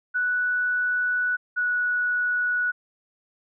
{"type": "tone pair in turn", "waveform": "sine", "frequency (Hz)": [1479, 1468.8], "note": ["F#6", "F#6"], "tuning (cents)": [-1, -13], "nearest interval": "unison", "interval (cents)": 12, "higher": "first", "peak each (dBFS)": -21, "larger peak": "neither", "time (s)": [[0.14, 1.37], [1.56, 2.72]], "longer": "first", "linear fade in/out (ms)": 20, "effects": []}